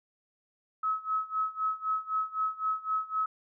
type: tone with tremolo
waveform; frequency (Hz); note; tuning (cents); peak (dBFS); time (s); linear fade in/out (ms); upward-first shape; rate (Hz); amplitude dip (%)
sine; 1286; E6; -43; -25; 0.83-3.26; 5; sine; 3.9; 90
effects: none